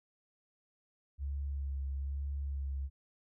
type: tone with vibrato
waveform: sine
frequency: 69.3 Hz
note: C#2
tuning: in tune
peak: -34 dBFS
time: 1.18-2.9 s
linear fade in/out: 50 ms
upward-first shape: sine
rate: 1.1 Hz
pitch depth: 25 cents each way
effects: none